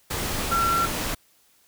sine tone in noise, 1359 Hz, F6, 48 cents flat, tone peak -20 dBFS, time 0.51-0.86 s, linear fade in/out 10 ms, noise pink, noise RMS -28 dBFS, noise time 0.1-1.15 s, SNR +5 dB, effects white hiss -61 dBFS RMS until 1.67 s

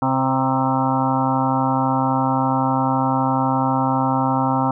harmonic tone with a mistuned harmonic, 131.9 Hz, C3, 14 cents sharp, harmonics 1 / 2 / 4 / 5 / 6 / 7 / 8 / 9 / 10, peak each -24 / -21 / -29 / -31 / -23 / -23 / -28 / -31 / -28 dBFS, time 0.02-4.71 s, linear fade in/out 2 ms, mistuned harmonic 7, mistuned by +15 cents, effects none

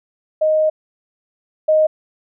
sine tone pair in turn, 622.3 / 622.3 Hz, D#5 / D#5, 0 / 0 cents, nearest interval unison, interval 0 cents, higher neither, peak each -12 / -10 dBFS, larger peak second, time 0.41-0.7 / 1.68-1.87 s, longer first, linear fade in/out 10 ms, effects none

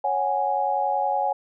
sine chord, C# suspended fourth, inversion none, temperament equal, 554.4 / 740 / 830.6 Hz, C#5 / F#5 / G#5, 0 / 0 / 0 cents, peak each -28 / -26 / -23 dBFS, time 0.04-1.33 s, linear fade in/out 5 ms, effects none

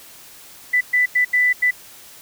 sine tone bursts at uneven times, 1988 Hz, B6, 11 cents sharp, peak -13 dBFS, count 5, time 0.73-0.81 / 0.93-1.06 / 1.15-1.25 / 1.33-1.53 / 1.62-1.71 s, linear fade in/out 10 ms, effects white hiss -43 dBFS RMS until 2.21 s

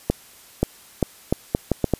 accelerating click train, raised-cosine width 2 ms, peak -4 dBFS, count 8, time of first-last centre 0.1-1.937 s, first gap 530 ms, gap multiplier 0.75, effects white hiss -48 dBFS RMS until 1.99 s + resampled to 32000 Hz

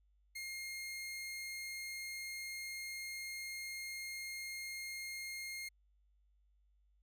sawtooth tone, 2132 Hz, C7, 32 cents sharp, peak -39 dBFS, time 0.35-5.69 s, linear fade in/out 10 ms, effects added 50 Hz sine -69 dBFS peak until 7.02 s

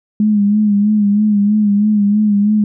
sine tone with vibrato, 207.7 Hz, G#3, in tune, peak -9 dBFS, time 0.2-2.64 s, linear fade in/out 2 ms, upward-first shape sine, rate 3.1 Hz, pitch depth 52 cents each way, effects none

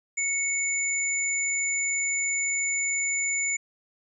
sine tone pair together, 2212 / 7023 Hz, C#7 / A8, -4 / -4 cents, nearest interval octave + minor sixth, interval 2000 cents, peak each -27 dBFS, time 0.17-3.57 s, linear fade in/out 10 ms, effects none

